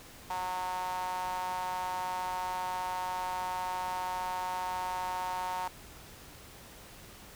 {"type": "tone with high-pass filter", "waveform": "sawtooth", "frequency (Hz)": 183, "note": "F#3", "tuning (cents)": -19, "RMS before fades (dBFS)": -35, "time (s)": [0.3, 5.68], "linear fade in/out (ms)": 5, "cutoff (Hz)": 860, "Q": 9.5, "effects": ["pink hiss -51 dBFS RMS until 7.35 s"]}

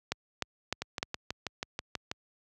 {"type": "two click trains", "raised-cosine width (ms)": 0.2, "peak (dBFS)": [-12, -16], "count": [4, 9], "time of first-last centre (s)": [[0.12, 1.029], [0.82, 2.114]], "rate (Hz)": [3.3, 6.18], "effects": ["high-pass 60 Hz 12 dB/octave"]}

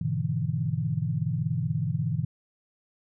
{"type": "chord", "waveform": "sine", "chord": "E dominant seventh", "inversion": "first", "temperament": "just", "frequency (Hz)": [103.01, 123.61, 148.33, 164.81], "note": ["G#2", "B2", "D3", "E3"], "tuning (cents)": [-14, 2, 18, 0], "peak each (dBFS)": [-33, -30, -30, -30], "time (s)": [0.01, 2.25], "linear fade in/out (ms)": 5, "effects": []}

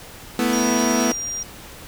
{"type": "chord", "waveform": "sawtooth", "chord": "A suspended second", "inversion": "none", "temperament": "equal", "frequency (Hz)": [220, 246.9, 329.6], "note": ["A3", "B3", "E4"], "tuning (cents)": [0, 0, 0], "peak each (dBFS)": [-19, -16, -21], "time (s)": [0.39, 1.12], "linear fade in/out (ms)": 2}
{"type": "tone", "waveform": "sine", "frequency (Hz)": 5700, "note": "F8", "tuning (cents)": 34, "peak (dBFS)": -25, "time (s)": [0.53, 1.43], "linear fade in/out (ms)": 2}
{"effects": ["pink hiss -40 dBFS RMS until 1.87 s"]}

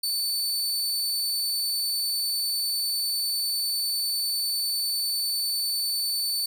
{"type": "tone", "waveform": "sawtooth", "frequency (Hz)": 4510, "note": "C#8", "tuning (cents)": 29, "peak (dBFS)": -22, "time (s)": [0.03, 6.46], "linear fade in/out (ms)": 5, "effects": ["8-bit"]}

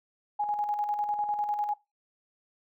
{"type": "tone with tremolo", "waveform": "sine", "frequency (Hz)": 830.6, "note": "G#5", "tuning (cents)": 0, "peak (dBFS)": -25, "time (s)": [0.39, 1.74], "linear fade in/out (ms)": 10, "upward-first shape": "square", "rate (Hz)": 10, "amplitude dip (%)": 45, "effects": ["noise-tail reverb RT60 0.2 s tail -18 dB re dry"]}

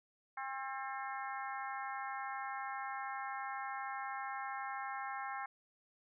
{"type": "harmonic tone with a mistuned harmonic", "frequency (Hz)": 267.6, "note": "C4", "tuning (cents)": 39, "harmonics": [3, 4, 5, 6, 7, 8], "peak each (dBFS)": [-43, -45, -47, -49, -50, -51], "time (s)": [0.37, 5.46], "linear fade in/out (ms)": 5, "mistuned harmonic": 7, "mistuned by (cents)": -65, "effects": []}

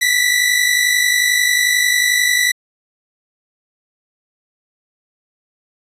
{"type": "tone pair together", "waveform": "sawtooth", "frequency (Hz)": [1945, 1996.2], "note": ["B6", "B6"], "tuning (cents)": [-27, 18], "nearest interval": "unison", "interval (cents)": 45, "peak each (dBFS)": -12, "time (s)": [0.01, 2.52], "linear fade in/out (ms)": 10, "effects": ["resampled to 32000 Hz"]}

